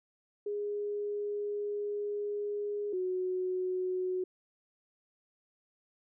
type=tone pair in turn; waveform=sine; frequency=412.4 / 368.4 Hz; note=G#4 / F#4; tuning=-12 / -7 cents; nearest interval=major second; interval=195 cents; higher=first; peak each=-32 / -30 dBFS; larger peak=second; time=0.46-2.93 / 2.93-4.24 s; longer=first; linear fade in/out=5 ms; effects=none